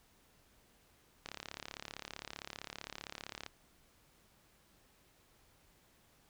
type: click train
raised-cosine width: 0.2 ms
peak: -25 dBFS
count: 79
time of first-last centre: 1.26-3.463 s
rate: 35.4 Hz
effects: pink hiss -68 dBFS RMS until 6.29 s